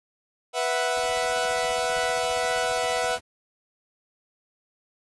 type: chord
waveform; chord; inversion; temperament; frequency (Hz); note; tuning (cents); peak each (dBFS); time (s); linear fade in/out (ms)
sawtooth; B suspended fourth; none; equal; 493.9 / 659.3 / 740; B4 / E5 / F#5; 0 / 0 / 0; -24; 0.53-3.19; 50
type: noise with tremolo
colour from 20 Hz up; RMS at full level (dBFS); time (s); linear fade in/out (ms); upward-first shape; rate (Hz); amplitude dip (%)
pink; -42; 0.96-3.21; 10; sine; 15; 80
effects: resampled to 24000 Hz